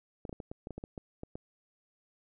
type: clicks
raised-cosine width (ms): 2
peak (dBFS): -27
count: 12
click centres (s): 0.252 / 0.294 / 0.328 / 0.402 / 0.515 / 0.671 / 0.707 / 0.78 / 0.839 / 0.978 / 1.234 / 1.355
effects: none

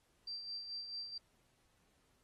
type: tone with tremolo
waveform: sine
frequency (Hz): 4699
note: D8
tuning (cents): 0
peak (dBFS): -40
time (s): 0.27-1.18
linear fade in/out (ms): 5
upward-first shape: sine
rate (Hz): 4.6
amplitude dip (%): 50
effects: pink hiss -75 dBFS RMS until 2.23 s + AAC 32 kbps

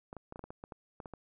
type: clicks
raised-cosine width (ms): 1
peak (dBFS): -30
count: 12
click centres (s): 0.129 / 0.167 / 0.324 / 0.359 / 0.393 / 0.44 / 0.505 / 0.639 / 0.722 / 1.002 / 1.058 / 1.137
effects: none

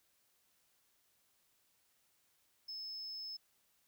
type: tone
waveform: triangle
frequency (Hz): 5220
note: E8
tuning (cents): -18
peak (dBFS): -40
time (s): 2.68-3.37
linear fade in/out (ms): 10
effects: tanh soft clip ceiling -39 dBFS + white hiss -75 dBFS RMS until 3.87 s

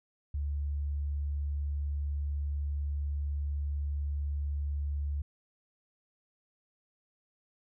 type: tone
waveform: sine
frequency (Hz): 72.1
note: D2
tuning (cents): -31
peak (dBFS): -30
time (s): 0.34-5.22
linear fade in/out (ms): 5
effects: none

